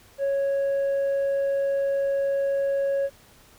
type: tone with tanh clipping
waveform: triangle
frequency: 553 Hz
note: C#5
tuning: 4 cents flat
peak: -22 dBFS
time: 0.18-3.1 s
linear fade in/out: 50 ms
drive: 7 dB
effects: pink hiss -54 dBFS RMS until 3.58 s